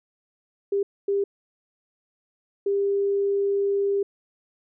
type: tone bursts at uneven times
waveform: sine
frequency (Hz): 399.1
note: G4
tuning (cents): +31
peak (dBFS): -20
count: 3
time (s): 0.72-0.83 / 1.08-1.24 / 2.66-4.03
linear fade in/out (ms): 5
effects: none